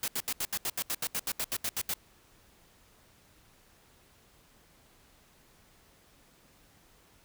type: noise bursts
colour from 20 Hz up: white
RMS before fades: -32 dBFS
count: 16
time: 0.03-1.939 s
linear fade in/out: 2 ms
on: 49 ms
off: 75 ms
effects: pink hiss -62 dBFS RMS until 7.24 s